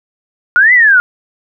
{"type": "linear two-way sweep", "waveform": "sine", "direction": "up then down", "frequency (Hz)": [1396.9, 2046, 1396.9], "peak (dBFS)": -4, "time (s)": [0.56, 1], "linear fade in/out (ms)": 0, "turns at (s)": 0.73, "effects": []}